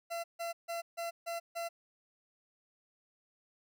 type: tone bursts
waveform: 40% pulse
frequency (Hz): 678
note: E5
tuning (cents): +49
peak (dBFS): -35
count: 6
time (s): 0.1-1.69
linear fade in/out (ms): 20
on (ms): 140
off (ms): 150
effects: none